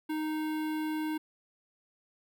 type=tone with notch filter; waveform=square; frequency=310 Hz; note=D#4; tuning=6 cents flat; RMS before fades=-33 dBFS; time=0.09-1.18 s; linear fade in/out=10 ms; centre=6300 Hz; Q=0.63; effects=none